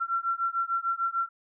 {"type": "beating tone pair", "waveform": "sine", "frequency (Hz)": [1357, 1363.7], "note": ["E6", "F6"], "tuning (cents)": [50, -42], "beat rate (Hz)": 6.7, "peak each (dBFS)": -29, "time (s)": [0, 1.29], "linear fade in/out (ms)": 20, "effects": []}